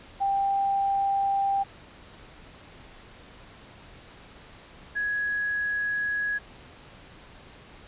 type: tone pair in turn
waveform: sine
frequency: 790 / 1670.1 Hz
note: G5 / G#6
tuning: +13 / +9 cents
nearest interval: octave + minor second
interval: 1296 cents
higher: second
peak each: -22 / -25 dBFS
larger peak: first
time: 0.2-1.64 / 4.95-6.39 s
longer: neither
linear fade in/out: 20 ms
effects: pink hiss -49 dBFS RMS until 7.87 s + resampled to 8000 Hz